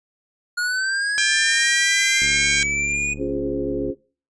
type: linear sweep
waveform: square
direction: up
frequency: 1434 to 2481 Hz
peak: -21 dBFS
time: 0.57-3.14 s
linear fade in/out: 10 ms
type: harmonic tone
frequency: 797 Hz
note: G5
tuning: 28 cents sharp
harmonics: 2 / 3 / 4 / 5 / 6 / 7 / 8 / 9 / 10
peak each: -24 / -25 / -26 / -28 / -32 / -29 / -29 / -30 / -31 dBFS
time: 1.18-2.63 s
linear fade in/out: 0 ms
type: click train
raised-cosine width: 3 ms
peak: -22 dBFS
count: 121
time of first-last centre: 2.22-3.901 s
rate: 71.4 Hz
type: chord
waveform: sine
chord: Db major seventh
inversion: none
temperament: equal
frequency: 277.2 / 349.2 / 415.3 / 523.3 Hz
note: Db4 / F4 / Ab4 / C5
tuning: 0 / 0 / 0 / 0 cents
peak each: -26 / -28 / -27 / -30 dBFS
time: 3.17-3.95 s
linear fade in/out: 50 ms
effects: noise-tail reverb RT60 0.4 s tail -22 dB re dry + resampled to 22050 Hz